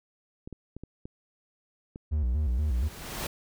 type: clicks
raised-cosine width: 3 ms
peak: -27 dBFS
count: 6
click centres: 0.475 / 0.527 / 0.766 / 0.836 / 1.055 / 1.959 s
type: tone with vibrato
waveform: triangle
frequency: 67.9 Hz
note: C#2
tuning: 35 cents flat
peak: -22 dBFS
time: 2.11-2.89 s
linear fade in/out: 20 ms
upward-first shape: square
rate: 4.2 Hz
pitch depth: 190 cents each way
type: noise with exponential growth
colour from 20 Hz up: pink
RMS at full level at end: -32 dBFS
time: 2.25-3.27 s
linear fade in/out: 5 ms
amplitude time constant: 220 ms
effects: none